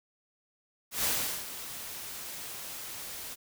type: noise with ADSR envelope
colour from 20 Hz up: white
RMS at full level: -28 dBFS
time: 0.91-3.36 s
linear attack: 130 ms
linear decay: 400 ms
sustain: -13 dB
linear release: 33 ms
effects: none